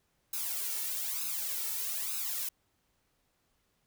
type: noise with flanger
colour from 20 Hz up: blue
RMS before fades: -35 dBFS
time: 0.33-2.49 s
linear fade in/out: 5 ms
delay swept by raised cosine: 0.77 to 2.27 ms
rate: 1.1 Hz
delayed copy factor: +1
effects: pink hiss -75 dBFS RMS until 3.86 s